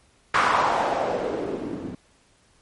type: noise with low-pass filter sweep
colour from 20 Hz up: blue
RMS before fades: -24 dBFS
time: 0.34-1.95 s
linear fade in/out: 5 ms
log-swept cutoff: 1300 to 240 Hz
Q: 2.6
effects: pink hiss -60 dBFS RMS until 2.61 s + MP3 48 kbps